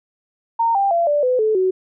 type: tone with pitch steps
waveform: sine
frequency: 920 / 791.7 / 681.3 / 586.3 / 504.5 / 434.2 / 373.6 Hz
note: A#5 / G5 / F5 / D5 / B4 / A4 / F#4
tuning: -23 / +17 / -43 / -3 / +37 / -23 / +17 cents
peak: -14 dBFS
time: 0.59-1.71 s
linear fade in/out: 10 ms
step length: 160 ms
effects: none